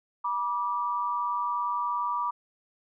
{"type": "tone pair together", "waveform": "sine", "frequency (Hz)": [970, 1172.9], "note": ["B5", "D6"], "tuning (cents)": [-31, -3], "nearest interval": "minor third", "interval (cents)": 328, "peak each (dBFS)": [-29, -29], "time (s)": [0.24, 2.31], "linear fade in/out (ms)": 10, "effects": []}